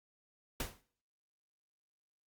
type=noise with exponential decay; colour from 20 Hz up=pink; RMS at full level=-34 dBFS; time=0.6-0.81 s; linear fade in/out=2 ms; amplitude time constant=44 ms; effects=noise-tail reverb RT60 0.5 s tail -18 dB re dry + Opus 48 kbps